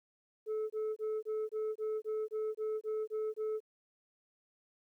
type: tone bursts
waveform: sine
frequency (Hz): 433.3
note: A4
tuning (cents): -27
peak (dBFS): -30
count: 12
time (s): 0.46-3.604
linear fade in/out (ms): 50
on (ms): 240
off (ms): 24
effects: tanh soft clip ceiling -32 dBFS + 12-bit

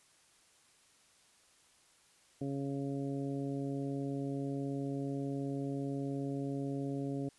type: harmonic tone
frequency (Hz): 138.59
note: C#3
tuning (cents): 0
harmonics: 1 / 2 / 3 / 4 / 5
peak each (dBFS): -39 / -37 / -43 / -47 / -51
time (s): 2.41-7.29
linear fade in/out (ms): 5
effects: white hiss -66 dBFS RMS until 7.38 s + resampled to 24000 Hz

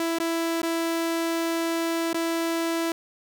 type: tone with dropouts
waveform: sawtooth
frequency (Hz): 331.6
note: E4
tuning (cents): +10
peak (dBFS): -20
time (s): 0-2.92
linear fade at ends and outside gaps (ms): 2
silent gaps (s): 0.186-0.2 / 0.618-0.631 / 2.131-2.144
effects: 10-bit

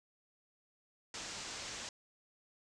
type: low-pass noise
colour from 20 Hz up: white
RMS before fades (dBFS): -45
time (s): 1.14-1.89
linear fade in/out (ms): 2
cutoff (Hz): 7600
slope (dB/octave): 48
effects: none

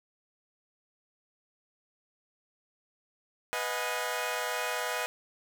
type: chord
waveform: 15% pulse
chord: G# minor seventh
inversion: first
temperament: equal with one note detuned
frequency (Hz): 493.9 / 622.3 / 721 / 830.6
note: B4 / D#5 / F#5 / G#5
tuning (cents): 0 / 0 / -45 / 0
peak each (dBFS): -29 / -29 / -31 / -32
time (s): 3.53-5.06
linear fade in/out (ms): 0
effects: none

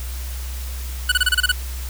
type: tone bursts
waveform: 25% pulse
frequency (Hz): 1480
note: F#6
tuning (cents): 0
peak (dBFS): -10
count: 8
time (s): 1.09-1.518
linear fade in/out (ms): 5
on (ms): 29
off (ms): 28
effects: added 63 Hz sine -26 dBFS peak until 1.89 s + white hiss -37 dBFS RMS until 1.89 s

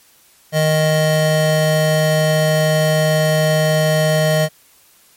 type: tone pair together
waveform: square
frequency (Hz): 155.56 / 622.2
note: D#3 / D#5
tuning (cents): 0 / 0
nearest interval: 2 octaves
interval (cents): 2400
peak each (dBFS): -16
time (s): 0.52-4.49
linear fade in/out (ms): 50
effects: white hiss -51 dBFS RMS until 5.16 s + MP3 64 kbps

